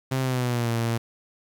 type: tone with pitch glide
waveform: sawtooth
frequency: 131.6 to 115.9 Hz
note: C3 to A#2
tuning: +10 to -10 cents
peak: -19 dBFS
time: 0.11-0.98 s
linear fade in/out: 10 ms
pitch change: -220 cents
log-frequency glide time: 0.21-0.71 s
effects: 9-bit